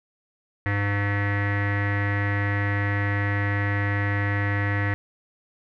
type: tone with low-pass filter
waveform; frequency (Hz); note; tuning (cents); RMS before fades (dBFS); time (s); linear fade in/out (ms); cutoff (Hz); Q
square; 101.4; G#2; -41; -24; 0.66-4.94; 0; 1900; 8.5
effects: none